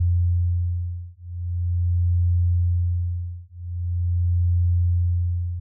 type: beating tone pair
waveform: sine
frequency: 87.31 / 87.74 Hz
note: F2 / F2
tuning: 0 / +9 cents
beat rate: 0.43 Hz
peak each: -22 dBFS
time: 0-5.6 s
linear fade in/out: 10 ms
effects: none